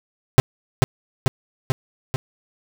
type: tone with echo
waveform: 45% pulse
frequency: 130.81 Hz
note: C3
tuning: in tune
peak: -7 dBFS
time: 0.38-0.4 s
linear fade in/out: 0 ms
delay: 440 ms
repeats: 4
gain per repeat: -3 dB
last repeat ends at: 2.16 s
effects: none